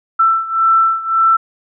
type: beating tone pair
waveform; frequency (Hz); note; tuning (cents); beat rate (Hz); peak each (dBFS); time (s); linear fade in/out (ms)
sine; 1333 / 1334.8; E6 / E6; +19 / +21; 1.8; -12 / -15; 0.19-1.37; 10
effects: none